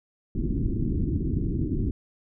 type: low-pass noise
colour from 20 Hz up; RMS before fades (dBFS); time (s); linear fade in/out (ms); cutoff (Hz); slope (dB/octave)
pink; -26; 0.35-1.91; 2; 350; 48
effects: none